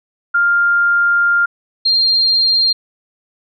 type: tone pair in turn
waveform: sine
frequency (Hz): 1400 / 4195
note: F6 / C8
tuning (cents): +4 / +4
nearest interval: octave + perfect fifth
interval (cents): 1900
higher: second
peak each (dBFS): -10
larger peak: neither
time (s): 0.34-1.46 / 1.85-2.73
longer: first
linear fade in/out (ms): 10
effects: none

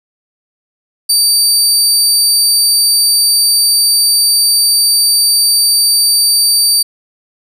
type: tone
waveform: 25% pulse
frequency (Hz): 4633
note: D8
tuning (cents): -24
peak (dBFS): -3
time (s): 1.09-6.83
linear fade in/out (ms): 10
effects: none

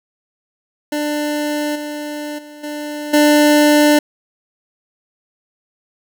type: tone with level steps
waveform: 25% pulse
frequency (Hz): 297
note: D4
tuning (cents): +20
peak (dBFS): -14 / -20 / -31 / -20 / -5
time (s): 0.92-3.99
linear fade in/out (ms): 5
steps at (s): 1.75 / 2.38 / 2.63 / 3.13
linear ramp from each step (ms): 10
effects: none

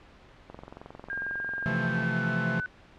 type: click train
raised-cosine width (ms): 1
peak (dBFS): -28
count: 35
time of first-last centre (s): 0.5-2.032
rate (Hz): 22.2
type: tone with pitch glide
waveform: sine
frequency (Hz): 1608 to 1500.3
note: G6 to F#6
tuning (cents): +44 to +24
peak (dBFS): -30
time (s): 1.1-2.66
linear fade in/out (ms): 0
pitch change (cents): -120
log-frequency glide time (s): 1.68-2.23
type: chord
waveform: 45% pulse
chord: F major seventh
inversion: second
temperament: equal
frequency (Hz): 130.81 / 164.81 / 174.61 / 220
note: C3 / E3 / F3 / A3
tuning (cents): 0 / 0 / 0 / 0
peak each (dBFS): -33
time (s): 1.66-2.6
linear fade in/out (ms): 0
effects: pink hiss -54 dBFS RMS until 2.98 s + low-pass 3000 Hz 12 dB/octave

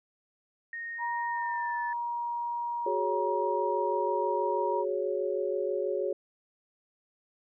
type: tone with pitch glide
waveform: sine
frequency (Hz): 1855 to 1750.9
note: A#6 to A6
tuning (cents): -9 to -9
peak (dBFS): -35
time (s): 0.73-1.93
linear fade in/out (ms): 2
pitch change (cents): -100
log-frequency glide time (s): 1.27-1.81
type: tone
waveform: sine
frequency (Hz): 949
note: A#5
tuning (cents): +31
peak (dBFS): -30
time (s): 0.98-4.85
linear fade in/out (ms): 50
type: chord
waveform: sine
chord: F# suspended second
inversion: none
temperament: just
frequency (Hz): 370 / 416.2 / 555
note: F#4 / G#4 / C#5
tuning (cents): 0 / +4 / +2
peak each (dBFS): -32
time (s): 2.86-6.13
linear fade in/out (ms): 5
effects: none

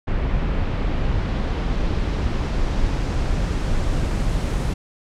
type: noise with low-pass filter sweep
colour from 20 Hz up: brown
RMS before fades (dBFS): -21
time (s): 0.07-4.74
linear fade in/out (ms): 10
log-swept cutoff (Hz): 2700 to 10000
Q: 0.92
effects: none

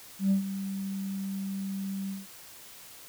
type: tone with ADSR envelope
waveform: sine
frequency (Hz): 194.7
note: G3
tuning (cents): -12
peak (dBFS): -18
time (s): 0.19-2.27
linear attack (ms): 120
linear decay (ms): 110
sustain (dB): -13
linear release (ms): 180
effects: tanh soft clip ceiling -19 dBFS + white hiss -49 dBFS RMS until 3.08 s

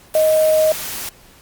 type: tone in noise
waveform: sine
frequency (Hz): 625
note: D#5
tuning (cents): +8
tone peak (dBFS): -11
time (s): 0.15-0.72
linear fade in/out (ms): 2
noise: white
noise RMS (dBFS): -27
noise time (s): 0.14-1.09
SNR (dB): +13
effects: pink hiss -47 dBFS RMS until 1.41 s + Opus 48 kbps

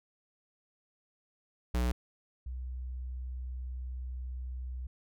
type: tone pair in turn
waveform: square / sine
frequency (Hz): 61 / 62.97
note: B1 / B1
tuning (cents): -21 / +34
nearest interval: minor second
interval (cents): 55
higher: second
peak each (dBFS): -28 / -36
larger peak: first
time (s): 1.74-1.92 / 2.46-4.87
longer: second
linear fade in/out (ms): 5
effects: none

